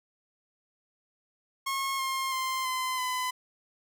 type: tone with pitch steps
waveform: sawtooth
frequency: 1085 / 1065.7 / 1046.8 / 1028.3 / 1010 Hz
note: C#6 / C6 / C6 / C6 / B5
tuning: -37 / +31 / 0 / -30 / +39 cents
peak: -25 dBFS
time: 1.66-3.31 s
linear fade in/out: 10 ms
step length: 330 ms
effects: none